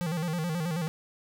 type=tone with vibrato; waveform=square; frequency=166.1 Hz; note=E3; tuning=13 cents sharp; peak=-29 dBFS; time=0.01-0.88 s; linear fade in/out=0 ms; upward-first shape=square; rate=9.3 Hz; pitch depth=100 cents each way; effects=none